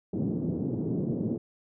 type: band-pass noise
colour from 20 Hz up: pink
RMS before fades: -30 dBFS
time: 0.13-1.38 s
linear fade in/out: 5 ms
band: 130 to 390 Hz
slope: 24 dB/octave
effects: none